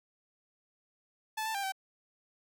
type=tone with pitch steps; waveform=sawtooth; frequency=871 / 885 / 794 / 771 Hz; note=A5 / A5 / G5 / G5; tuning=-18 / +10 / +22 / -29 cents; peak=-29 dBFS; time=1.37-1.722 s; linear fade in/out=10 ms; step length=88 ms; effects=none